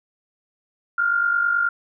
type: tone pair together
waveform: sine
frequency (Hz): 1397 / 1446.3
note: F6 / F#6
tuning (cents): 0 / -40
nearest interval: minor second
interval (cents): 60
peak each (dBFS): -18 / -25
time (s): 0.98-1.69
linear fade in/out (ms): 5
effects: none